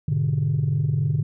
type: chord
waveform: sine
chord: G# diminished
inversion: none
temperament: equal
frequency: 103.83 / 123.47 / 146.83 Hz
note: G#2 / B2 / D3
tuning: 0 / 0 / 0 cents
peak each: -25 / -24 / -20 dBFS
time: 0.08-1.23 s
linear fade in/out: 5 ms
effects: tanh soft clip ceiling -14 dBFS